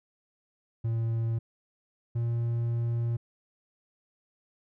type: tone pair in turn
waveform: triangle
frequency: 114.3 / 117.31 Hz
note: A#2 / A#2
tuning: -34 / +11 cents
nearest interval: unison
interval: 45 cents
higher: second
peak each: -24 dBFS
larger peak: neither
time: 0.84-1.39 / 2.15-3.17 s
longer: second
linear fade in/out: 10 ms
effects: none